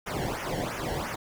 brown noise with flanger, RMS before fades -32 dBFS, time 0.06-1.16 s, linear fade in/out 10 ms, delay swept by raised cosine 0.23 to 0.83 ms, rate 2.9 Hz, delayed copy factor -0.95, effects none

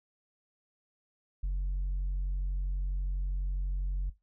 sine tone, 46.1 Hz, F#1, 6 cents flat, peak -26 dBFS, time 1.43-4.1 s, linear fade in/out 10 ms, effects noise-tail reverb RT60 0.2 s tail -18 dB re dry + tanh soft clip ceiling -28 dBFS

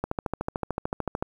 click train, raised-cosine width 1 ms, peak -13 dBFS, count 17, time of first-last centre 0.04-1.225 s, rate 13.5 Hz, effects 8-bit

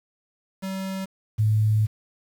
square / sine tone pair in turn, 191.3 / 107.83 Hz, G3 / A2, -42 / -34 cents, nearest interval minor seventh, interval 992 cents, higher first, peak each -28 / -17 dBFS, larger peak second, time 0.62-1.06 / 1.38-1.87 s, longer second, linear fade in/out 20 ms, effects 8-bit

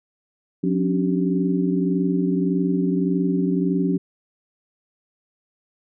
sine tone cluster, 179.7 / 272.3 / 294 / 384.6 Hz, F3 / C#4 / D4 / G4, +50 / -31 / +2 / -33 cents, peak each -21 / -23 / -26 / -27 dBFS, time 0.63-3.98 s, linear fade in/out 10 ms, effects none

